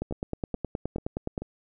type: two click trains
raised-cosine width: 2 ms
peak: -16 / -22 dBFS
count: 14 / 4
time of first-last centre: 0.02-1.378 / 0.11-1.42 s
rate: 9.57 / 2.29 Hz
effects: none